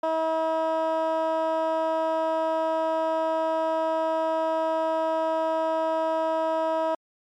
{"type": "tone with band-pass filter", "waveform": "15% pulse", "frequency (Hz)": 321.4, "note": "E4", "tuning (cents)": -44, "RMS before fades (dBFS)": -25, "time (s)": [0.03, 6.95], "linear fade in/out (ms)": 5, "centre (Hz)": 730, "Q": 2, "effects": ["MP3 96 kbps"]}